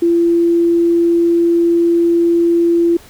sine tone, 340 Hz, F4, 46 cents flat, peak -9 dBFS, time 0.02-2.97 s, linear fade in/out 5 ms, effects pink hiss -42 dBFS RMS until 3.09 s

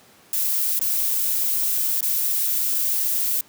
violet noise with dropouts, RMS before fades -22 dBFS, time 0.33-3.41 s, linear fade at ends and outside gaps 2 ms, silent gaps 0.792-0.812 / 2.008-2.027 s, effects pink hiss -52 dBFS RMS until 3.48 s + high-pass 150 Hz 12 dB/octave

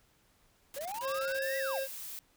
white noise bursts, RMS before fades -45 dBFS, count 10, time 0.74-1.39 s, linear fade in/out 2 ms, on 47 ms, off 20 ms
triangle linear two-way sweep, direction up then down, 523.3 to 1975.5 to 523.3 Hz, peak -35 dBFS, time 0.76-1.8 s, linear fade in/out 10 ms, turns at 1.58 s
harmonic tone, 537 Hz, C5, 45 cents sharp, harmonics 1 / 3 / 5 / 7 / 9 / 10, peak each -33 / -43 / -47 / -50 / -52 / -53 dBFS, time 1.01-1.88 s, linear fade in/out 50 ms
blue noise, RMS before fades -43 dBFS, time 1.42-2.19 s, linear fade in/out 0 ms
effects pink hiss -68 dBFS RMS until 2.36 s

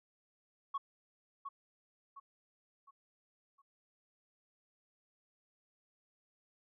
sine tone with echo, 1108.7 Hz, C#6, in tune, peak -32 dBFS, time 0.74-0.78 s, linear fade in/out 10 ms, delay 710 ms, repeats 4, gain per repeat -8 dB, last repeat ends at 3.62 s, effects tanh soft clip ceiling -32 dBFS

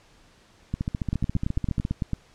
two click trains, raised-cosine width 5 ms, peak -13 / -14 dBFS, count 10 / 17, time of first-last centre 1.13-2.133 / 0.74-1.851 s, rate 8.97 / 14.4 Hz, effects pink hiss -57 dBFS RMS until 2.34 s + low-pass 7000 Hz 12 dB/octave

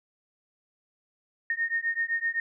sine beating tone pair, 1838 / 1845.8 Hz, A#6 / A#6, -25 / -18 cents, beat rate 7.8 Hz, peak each -29 dBFS, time 1.5-2.4 s, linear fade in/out 2 ms, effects none

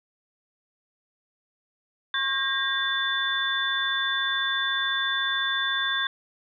sine tone cluster, 1088 / 1610 / 1876 / 3520 Hz, C#6 / G6 / A#6 / A7, -33 / +46 / +11 / 0 cents, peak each -32 / -27 / -33 / -27 dBFS, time 2.14-6.07 s, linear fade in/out 2 ms, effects none

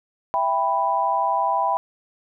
sine chord, E minor, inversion none, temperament just, 659.3 / 791.1 / 988.9 Hz, E5 / G5 / B5, 0 / +16 / +2 cents, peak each -26 / -23 / -21 dBFS, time 0.34-1.77 s, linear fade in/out 0 ms, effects none

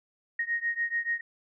sine beating tone pair, 1864.7 / 1871.6 Hz, A#6 / A#6, 0 / +6 cents, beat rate 6.9 Hz, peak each -30 / -31 dBFS, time 0.39-1.21 s, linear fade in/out 5 ms, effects none

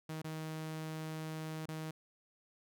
sawtooth tone with dropouts, 157.7 Hz, D#3, 24 cents sharp, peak -36 dBFS, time 0.09-1.91 s, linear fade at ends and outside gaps 5 ms, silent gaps 0.219-0.243 / 1.658-1.685 s, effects none

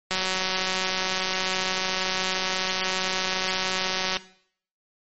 click train, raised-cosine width 0.2 ms, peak -8 dBFS, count 760, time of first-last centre 0.11-4.169 s, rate 187 Hz, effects noise-tail reverb RT60 0.6 s tail -17 dB re dry + MP3 32 kbps

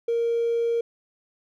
triangle tone with hard clipping, 466.2 Hz, A#4, in tune, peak -21 dBFS, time 0.08-0.81 s, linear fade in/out 5 ms, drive 3 dB, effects none

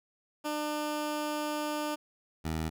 15% pulse tone pair in turn, 300 / 79.87 Hz, D4 / D#2, +37 / +46 cents, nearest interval octave + major seventh, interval 2291 cents, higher first, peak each -25 dBFS, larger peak neither, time 0.44-1.96 / 2.44-2.7 s, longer first, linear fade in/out 20 ms, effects none

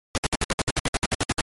pink noise bursts, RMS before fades -22 dBFS, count 15, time 0.15-1.409 s, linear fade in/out 0 ms, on 27 ms, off 61 ms, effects MP3 48 kbps

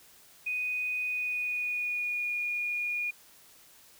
sine tone with pitch glide, 2489 to 2438 Hz, D#7 to D#7, 0 to -36 cents, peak -29 dBFS, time 0.46-3.11 s, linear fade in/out 10 ms, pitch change -36 cents, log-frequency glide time 1.03-2.34 s, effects white hiss -57 dBFS RMS until 3.99 s

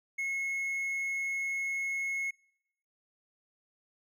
triangle tone, 2176 Hz, C#7, 33 cents flat, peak -29 dBFS, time 0.18-2.31 s, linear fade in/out 10 ms, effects noise-tail reverb RT60 0.8 s tail -26 dB re dry

